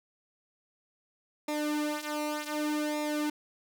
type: tone with flanger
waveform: sawtooth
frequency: 300 Hz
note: D4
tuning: 37 cents sharp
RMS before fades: -32 dBFS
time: 1.48-3.3 s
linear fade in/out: 5 ms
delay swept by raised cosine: 0.65 to 3.95 ms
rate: 0.66 Hz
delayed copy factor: -0.75
effects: none